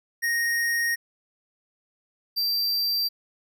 square tone pair in turn, 1864.7 / 4699 Hz, A#6 / D8, 0 / 0 cents, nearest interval octave + major third, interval 1600 cents, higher second, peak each -23 dBFS, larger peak neither, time 0.22-0.96 / 2.36-3.09 s, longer first, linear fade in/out 20 ms, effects none

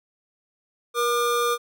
square tone pair together, 477 / 1202 Hz, A#4 / D6, +40 / +40 cents, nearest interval octave + major third, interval 1600 cents, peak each -24 dBFS, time 0.94-1.58 s, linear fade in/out 50 ms, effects none

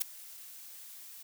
blue noise with ADSR envelope, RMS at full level -27 dBFS, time 0-1.23 s, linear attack 18 ms, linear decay 4 ms, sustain -22 dB, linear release 7 ms, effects none

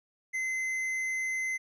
sine tone with tanh clipping, 2056 Hz, C7, 31 cents flat, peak -31 dBFS, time 0.33-1.58 s, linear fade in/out 20 ms, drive 9 dB, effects none

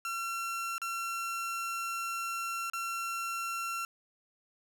30% pulse tone with dropouts, 1360 Hz, F6, 46 cents flat, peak -31 dBFS, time 0.05-3.85 s, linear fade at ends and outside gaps 1 ms, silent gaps 0.781-0.817 / 2.699-2.734 s, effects none

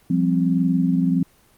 sine chord, F suspended second, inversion none, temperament equal, 174.61 / 196 / 261.6 Hz, F3 / G3 / C4, 0 / 0 / 0 cents, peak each -19 / -24 / -20 dBFS, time 0.1-1.23 s, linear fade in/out 5 ms, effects pink hiss -56 dBFS RMS until 1.57 s + Opus 24 kbps

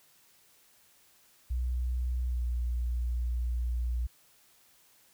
sine tone with pitch glide, 61.74 to 60.12 Hz, B1 to B1, 0 to -46 cents, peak -28 dBFS, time 1.5-4.07 s, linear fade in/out 10 ms, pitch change -46 cents, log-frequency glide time 2.29-2.41 s, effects white hiss -63 dBFS RMS until 5.13 s

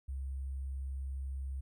sine tone with sample-and-hold, 67.1 Hz, C2, 44 cents sharp, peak -36 dBFS, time 0.08-1.61 s, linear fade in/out 10 ms, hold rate 8820 Hz, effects none

